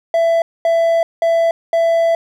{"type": "tone bursts at uneven times", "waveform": "triangle", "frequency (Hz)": 666, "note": "E5", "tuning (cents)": 18, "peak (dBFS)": -9, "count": 4, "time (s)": [[0.14, 0.42], [0.65, 1.03], [1.22, 1.51], [1.73, 2.15]], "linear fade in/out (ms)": 2, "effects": []}